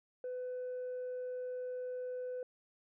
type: tone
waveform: sine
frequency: 502 Hz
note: B4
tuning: 28 cents sharp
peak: -36 dBFS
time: 0.24-2.43 s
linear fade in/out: 2 ms
effects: tanh soft clip ceiling -36 dBFS